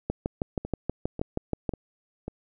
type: two click trains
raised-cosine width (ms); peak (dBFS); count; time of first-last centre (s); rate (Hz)
2; -20 / -13; 4 / 11; 0.65-2.28 / 0.1-1.692; 1.84 / 6.28
effects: none